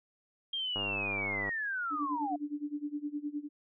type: linear sweep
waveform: sine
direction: down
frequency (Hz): 3223 to 688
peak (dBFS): -32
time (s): 0.53-2.36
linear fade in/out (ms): 5
type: click train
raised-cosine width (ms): 1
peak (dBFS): -25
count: 74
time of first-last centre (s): 0.76-1.491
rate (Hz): 99.8
type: tone with tremolo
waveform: sine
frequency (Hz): 293.5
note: D4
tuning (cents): -1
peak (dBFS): -31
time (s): 1.9-3.49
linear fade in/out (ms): 50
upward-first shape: sine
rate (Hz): 9.7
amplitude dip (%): 90
effects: none